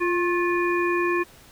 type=harmonic tone with a mistuned harmonic; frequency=349.2 Hz; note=F4; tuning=in tune; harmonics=1 / 3 / 5 / 7; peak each=-22 / -27 / -29 / -30 dBFS; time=0-1.24 s; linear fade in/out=20 ms; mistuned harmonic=3; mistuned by=+46 cents; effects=pink hiss -50 dBFS RMS until 1.51 s